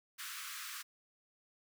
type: high-pass noise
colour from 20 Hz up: pink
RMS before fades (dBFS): -45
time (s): 0.18-0.83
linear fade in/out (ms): 20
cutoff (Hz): 1100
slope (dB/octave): 96
effects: none